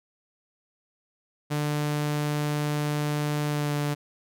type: tone with pitch glide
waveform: sawtooth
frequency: 148.4 to 146.36 Hz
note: D3 to D3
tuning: +18 to -6 cents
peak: -21 dBFS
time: 1.5-3.95 s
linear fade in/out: 20 ms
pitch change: -24 cents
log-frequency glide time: 3.48-3.74 s
effects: none